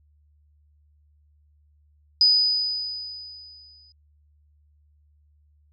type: tone with exponential decay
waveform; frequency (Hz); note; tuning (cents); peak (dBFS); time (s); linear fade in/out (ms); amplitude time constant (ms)
sine; 4978; D#8; 0; -12; 2.21-3.92; 1; 370
effects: added 74 Hz sine -57 dBFS peak until 5.72 s + MP3 64 kbps

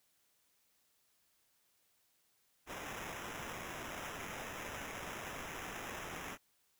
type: noise with sample-and-hold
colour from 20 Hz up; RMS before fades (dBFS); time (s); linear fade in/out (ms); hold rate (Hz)
violet; -45; 2.66-6.38; 50; 4410
effects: white hiss -75 dBFS RMS until 6.79 s

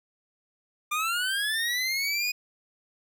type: linear sweep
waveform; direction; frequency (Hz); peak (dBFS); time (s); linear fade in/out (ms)
25% pulse; up; 1189 to 2489; -22; 0.91-2.32; 10
effects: none

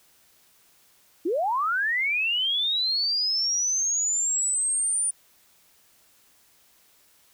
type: linear sweep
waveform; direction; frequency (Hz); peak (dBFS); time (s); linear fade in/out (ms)
sine; up; 298.2 to 9397; -22; 1.25-5.11; 10
effects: white hiss -60 dBFS RMS until 7.33 s

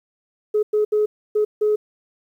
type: tone bursts at uneven times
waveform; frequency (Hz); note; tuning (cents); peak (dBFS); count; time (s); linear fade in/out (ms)
sine; 423.4; G#4; +33; -14; 5; 0.54-0.63 / 0.73-0.85 / 0.92-1.06 / 1.35-1.45 / 1.61-1.76; 10
effects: tanh soft clip ceiling -11 dBFS + 9-bit

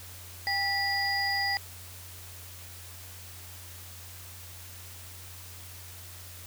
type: tone cluster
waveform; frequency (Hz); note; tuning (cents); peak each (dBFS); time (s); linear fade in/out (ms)
sine; 798 / 1960 / 4866; G5 / B6 / D#8; +31 / -14 / -39; -32 / -29 / -31; 0.47-1.57; 0
effects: added 90 Hz sine -47 dBFS peak until 6.46 s + white hiss -47 dBFS RMS until 6.46 s

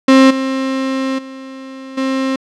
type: tone with level steps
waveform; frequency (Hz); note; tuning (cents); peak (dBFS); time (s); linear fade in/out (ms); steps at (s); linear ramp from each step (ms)
35% pulse; 265.4; C4; +25; -3 / -14 / -27 / -13; 0.08-2.36; 5; 0.3 / 1.18 / 1.97; 10
effects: low-pass 5000 Hz 12 dB/octave

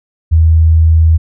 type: tone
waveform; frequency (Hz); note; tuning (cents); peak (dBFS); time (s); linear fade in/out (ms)
sine; 80.7; E2; -36; -4; 0.31-1.18; 20
effects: none

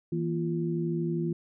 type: tone cluster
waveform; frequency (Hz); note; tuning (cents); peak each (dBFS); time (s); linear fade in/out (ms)
sine; 163.2 / 235.6 / 344.9; E3 / A#3 / F4; -17 / +19 / -22; -29 / -36 / -31; 0.12-1.33; 5
effects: none

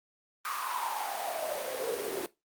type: noise with high-pass filter sweep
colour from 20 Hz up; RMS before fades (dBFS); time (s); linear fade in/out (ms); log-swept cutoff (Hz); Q
pink; -34; 0.45-2.26; 0; 1200 to 370; 7.5
effects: noise-tail reverb RT60 0.2 s tail -18 dB re dry + Opus 32 kbps

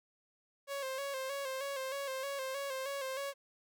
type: tone with vibrato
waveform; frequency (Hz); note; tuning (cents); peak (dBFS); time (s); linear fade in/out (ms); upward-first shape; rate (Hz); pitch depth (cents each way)
sawtooth; 542; C#5; -39; -33; 0.67-3.34; 50; square; 3.2; 50
effects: none

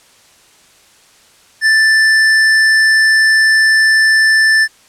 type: tone with hard clipping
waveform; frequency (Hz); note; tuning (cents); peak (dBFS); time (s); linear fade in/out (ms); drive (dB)
triangle; 1764; A6; +4; -9; 1.61-4.68; 50; 16
effects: white hiss -47 dBFS RMS until 4.88 s + low-pass 9000 Hz 12 dB/octave

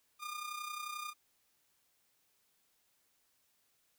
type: tone with amplitude modulation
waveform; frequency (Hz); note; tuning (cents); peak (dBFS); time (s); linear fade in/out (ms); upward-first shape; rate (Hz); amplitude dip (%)
sawtooth; 1211; D#6; -47; -34; 0.19-1.14; 50; sine; 31.3; 60
effects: white hiss -75 dBFS RMS until 3.98 s

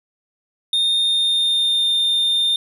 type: tone with pitch glide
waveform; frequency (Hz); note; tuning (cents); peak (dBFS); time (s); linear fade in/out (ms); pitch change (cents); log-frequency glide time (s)
triangle; 3658 to 3622; A#7 to A7; -33 to +49; -14; 0.73-2.56; 2; -18; 0.96-1.93
effects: none

